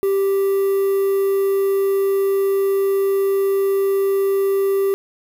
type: tone with quantisation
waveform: triangle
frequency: 392 Hz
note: G4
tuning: in tune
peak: -13 dBFS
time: 0.03-4.94 s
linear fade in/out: 0 ms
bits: 6
effects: none